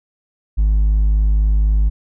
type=tone with hard clipping; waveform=triangle; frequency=52 Hz; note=G#1; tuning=3 cents sharp; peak=-10 dBFS; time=0.57-1.9 s; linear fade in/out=20 ms; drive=1 dB; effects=none